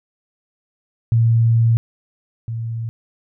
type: tone pair in turn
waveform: sine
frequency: 115 / 114.5 Hz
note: A#2 / A#2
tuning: -23 / -31 cents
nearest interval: unison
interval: 8 cents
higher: first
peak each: -11 / -22 dBFS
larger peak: first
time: 1.12-1.77 / 2.48-2.89 s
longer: first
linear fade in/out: 0 ms
effects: none